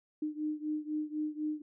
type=beating tone pair; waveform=sine; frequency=303.2 / 307.2 Hz; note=D#4 / D#4; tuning=-45 / -22 cents; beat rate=4 Hz; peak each=-35 / -37 dBFS; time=0.22-1.62 s; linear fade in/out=5 ms; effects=none